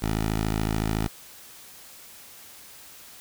10% pulse tone, 53.8 Hz, A1, 38 cents flat, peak -16 dBFS, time 0.02-1.08 s, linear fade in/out 5 ms, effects white hiss -47 dBFS RMS until 3.2 s

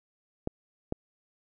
clicks, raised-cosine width 2 ms, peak -16 dBFS, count 2, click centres 0.474 / 0.924 s, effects none

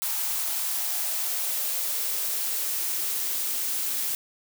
blue noise with high-pass filter sweep, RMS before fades -28 dBFS, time 0.02-4.15 s, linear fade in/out 0 ms, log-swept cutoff 880 to 240 Hz, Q 2.6, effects none

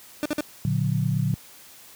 30% pulse tone bursts, 299 Hz, D4, 31 cents sharp, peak -20 dBFS, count 3, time 0.23-0.407 s, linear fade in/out 0 ms, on 25 ms, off 51 ms
sine chord, Bb augmented, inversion none, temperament just, 116.54 / 145.68 / 182.1 Hz, Bb2 / D3 / F#3, 0 / -14 / -27 cents, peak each -25 / -24 / -27 dBFS, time 0.65-1.34 s, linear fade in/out 0 ms
effects white hiss -48 dBFS RMS until 1.95 s + high-pass 60 Hz 12 dB/octave

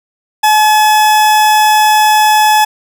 40% pulse tone, 855 Hz, A5, 50 cents flat, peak -5 dBFS, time 0.43-2.65 s, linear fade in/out 10 ms, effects none

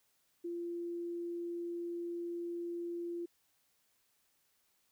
sine tone, 344 Hz, F4, 26 cents flat, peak -37 dBFS, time 0.44-3.26 s, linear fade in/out 10 ms, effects white hiss -75 dBFS RMS until 4.91 s

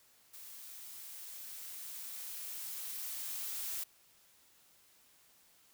blue noise with level ramp, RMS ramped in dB -51 to -39 dBFS, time 0.33-3.84 s, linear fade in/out 10 ms, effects white hiss -66 dBFS RMS until 5.73 s

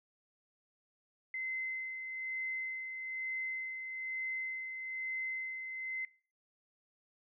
sine tone with tremolo, 2059 Hz, C7, 28 cents flat, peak -34 dBFS, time 1.34-6.05 s, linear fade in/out 2 ms, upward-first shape sine, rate 1.1 Hz, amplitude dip 45%, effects noise-tail reverb RT60 0.4 s tail -21 dB re dry

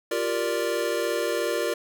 square chord, G minor seventh, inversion third, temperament equal, 349.2 / 392 / 466.2 / 587.3 Hz, F4 / G4 / Bb4 / D5, 0 / 0 / 0 / 0 cents, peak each -31 / -33 / -29 / -30 dBFS, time 0.11-1.74 s, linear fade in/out 5 ms, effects none

